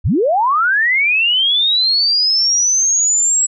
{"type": "linear sweep", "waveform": "sine", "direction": "up", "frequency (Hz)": [43.65, 7770], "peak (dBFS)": -11, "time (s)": [0.04, 3.47], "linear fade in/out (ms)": 20, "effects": []}